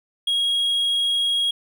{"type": "tone", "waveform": "triangle", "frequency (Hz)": 3291, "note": "G#7", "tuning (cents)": -16, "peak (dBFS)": -17, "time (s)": [0.27, 1.51], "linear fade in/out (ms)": 5, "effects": []}